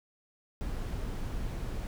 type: noise with dropouts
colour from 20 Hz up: brown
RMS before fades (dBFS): -35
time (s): 0.61-1.87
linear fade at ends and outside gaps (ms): 0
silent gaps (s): 0.762-0.766
effects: none